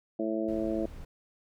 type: harmonic tone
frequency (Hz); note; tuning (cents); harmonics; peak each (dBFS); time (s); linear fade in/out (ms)
110; A2; 0; 2 / 3 / 4 / 5 / 6; -35 / -31 / -39 / -36 / -36; 0.19-0.86; 5
type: noise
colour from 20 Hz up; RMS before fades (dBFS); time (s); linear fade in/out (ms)
brown; -44; 0.48-1.05; 5
effects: none